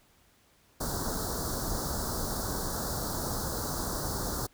pink band-stop noise, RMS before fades -33 dBFS, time 0.8-4.47 s, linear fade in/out 10 ms, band 1500 to 4200 Hz, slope 48 dB/octave, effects pink hiss -64 dBFS RMS until 4.53 s

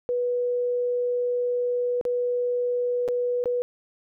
sine tone with dropouts, 489.6 Hz, B4, 15 cents flat, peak -22 dBFS, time 0.09-3.62 s, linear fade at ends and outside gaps 0 ms, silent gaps 2.012-2.052 / 3.079-3.086 / 3.44-3.457 s, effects none

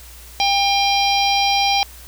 harmonic tone with a mistuned harmonic, 798 Hz, G5, 31 cents sharp, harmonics 1 / 3 / 4 / 5 / 6 / 7, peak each -17 / -22 / -23 / -24 / -25 / -25 dBFS, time 0.4-1.83 s, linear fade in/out 0 ms, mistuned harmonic 6, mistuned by +20 cents, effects added 60 Hz sine -40 dBFS peak until 2.07 s + white hiss -42 dBFS RMS until 2.07 s

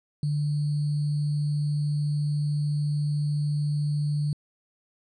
sine tone with sample-and-hold, 147.7 Hz, D3, 10 cents sharp, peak -23 dBFS, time 0.23-4.33 s, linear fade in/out 2 ms, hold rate 4410 Hz, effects resampled to 22050 Hz

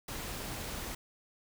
pink noise, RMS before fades -40 dBFS, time 0.08-0.95 s, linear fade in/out 5 ms, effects none

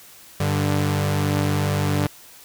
sawtooth tone pair together, 97.38 / 146.83 Hz, G2 / D3, -11 / 0 cents, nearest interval perfect fifth, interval 711 cents, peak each -18 dBFS, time 0.4-2.07 s, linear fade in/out 5 ms, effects white hiss -46 dBFS RMS until 2.44 s

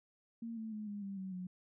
sine tone with pitch steps, 230 / 221.3 / 212.9 / 204.8 / 197.01 / 189.54 / 182.34 Hz, A#3 / A3 / G#3 / G#3 / G3 / F#3 / F#3, -23 / +10 / +43 / -24 / +9 / +42 / -25 cents, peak -40 dBFS, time 0.42-1.47 s, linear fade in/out 5 ms, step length 150 ms, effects none

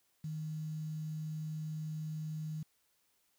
sine tone with quantisation, 155.56 Hz, D#3, in tune, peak -37 dBFS, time 0.24-2.63 s, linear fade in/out 5 ms, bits 10, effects white hiss -75 dBFS RMS until 3.38 s

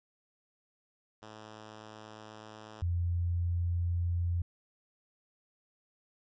5% pulse / sine tone pair in turn, 108.3 / 86.69 Hz, A2 / F2, -27 / -12 cents, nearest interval major third, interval 385 cents, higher first, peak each -36 / -28 dBFS, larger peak second, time 1.22-2.82 / 2.82-4.42 s, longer neither, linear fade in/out 5 ms, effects resampled to 16000 Hz

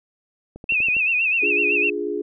click train, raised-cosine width 2 ms, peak -24 dBFS, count 6, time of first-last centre 0.56-0.967 s, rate 12.3 Hz
sine tone with vibrato, 2600 Hz, E7, 24 cents flat, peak -17 dBFS, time 0.69-1.9 s, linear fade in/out 5 ms, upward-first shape sine, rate 7.9 Hz, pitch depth 100 cents each way
sine chord, D diminished, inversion none, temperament equal, 293.7 / 349.2 / 415.3 Hz, D4 / F4 / Ab4, 0 / 0 / 0 cents, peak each -30 / -28 / -25 dBFS, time 1.42-2.22 s, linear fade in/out 10 ms
effects none

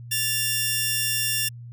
10% pulse tone pair together, 1751.3 / 2780 Hz, A6 / F7, -9 / -9 cents, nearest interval minor sixth, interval 800 cents, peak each -19 / -15 dBFS, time 0.11-1.49 s, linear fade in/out 10 ms, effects added 119 Hz sine -37 dBFS peak until 1.72 s

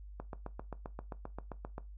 click train, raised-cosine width 1 ms, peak -27 dBFS, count 13, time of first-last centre 0.2-1.781 s, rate 7.59 Hz, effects noise-tail reverb RT60 0.2 s tail -17 dB re dry + added 50 Hz sine -46 dBFS peak until 1.97 s

